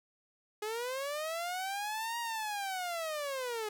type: linear two-way sweep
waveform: sawtooth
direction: up then down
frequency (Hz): 415.3 to 948 to 415.3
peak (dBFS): -31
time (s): 0.62-3.69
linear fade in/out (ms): 5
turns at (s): 2.19
effects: none